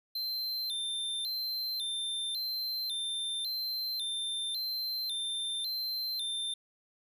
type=tone with vibrato; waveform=square; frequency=3837 Hz; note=A#7; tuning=49 cents sharp; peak=-33 dBFS; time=0.15-6.54 s; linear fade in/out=5 ms; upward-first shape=square; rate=0.91 Hz; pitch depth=120 cents each way; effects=none